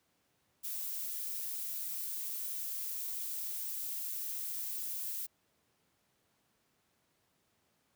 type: noise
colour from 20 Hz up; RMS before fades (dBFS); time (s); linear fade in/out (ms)
violet; -39; 0.63-5.27; 20
effects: pink hiss -75 dBFS RMS until 7.95 s + high-pass 100 Hz 12 dB/octave